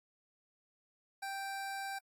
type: tone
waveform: 25% pulse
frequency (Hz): 784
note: G5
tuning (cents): 0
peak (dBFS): -35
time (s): 1.22-1.99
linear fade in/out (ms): 10
effects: AAC 64 kbps